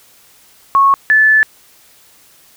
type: tone pair in turn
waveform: sine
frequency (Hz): 1100 / 1741.1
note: C#6 / A6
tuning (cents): -14 / -19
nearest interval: minor sixth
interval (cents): 795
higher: second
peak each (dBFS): -6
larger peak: neither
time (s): 0.75-0.94 / 1.1-1.43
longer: second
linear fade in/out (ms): 0
effects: white hiss -47 dBFS RMS until 2.56 s